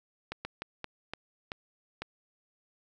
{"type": "slowing click train", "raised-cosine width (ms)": 0.3, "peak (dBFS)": -20, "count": 7, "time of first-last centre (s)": [0.32, 2.02], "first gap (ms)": 130, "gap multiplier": 1.31, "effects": []}